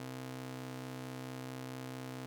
sawtooth ring-modulated tone, 192.9 Hz, G3, 28 cents flat, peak -35 dBFS, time 0-2.26 s, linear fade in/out 0 ms, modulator 64.2 Hz, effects none

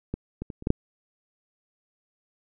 clicks, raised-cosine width 3 ms, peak -16 / -19 / -23 / -27 / -11 / -6 dBFS, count 6, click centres 0.14 / 0.42 / 0.502 / 0.624 / 0.671 / 0.704 s, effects none

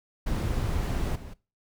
brown noise with level steps, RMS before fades -28 / -41 dBFS, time 0.26-1.34 s, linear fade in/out 10 ms, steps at 1.15 s, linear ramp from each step 10 ms, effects noise-tail reverb RT60 0.3 s tail -20 dB re dry

